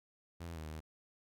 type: tone with pitch steps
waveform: sawtooth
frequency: 84.7 / 83.7 / 78.8 / 77.5 / 78.6 Hz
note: E2 / E2 / D#2 / D#2 / D#2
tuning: +48 / +27 / +23 / -6 / +18 cents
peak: -39 dBFS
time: 0.4-0.805 s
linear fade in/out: 10 ms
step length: 81 ms
effects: none